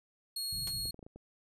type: tone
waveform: sawtooth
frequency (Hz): 4307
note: C8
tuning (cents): +49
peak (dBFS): -32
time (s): 0.36-0.91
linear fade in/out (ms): 5
type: low-pass noise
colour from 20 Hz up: white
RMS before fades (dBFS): -46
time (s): 0.52-0.91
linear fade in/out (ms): 10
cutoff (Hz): 150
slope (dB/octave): 24
type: noise with exponential decay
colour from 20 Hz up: white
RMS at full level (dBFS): -39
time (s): 0.67-0.76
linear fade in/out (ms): 2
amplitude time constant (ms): 18
type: clicks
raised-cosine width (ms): 2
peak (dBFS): -36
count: 6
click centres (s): 0.856 / 0.944 / 0.992 / 1.028 / 1.065 / 1.16
effects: resampled to 32000 Hz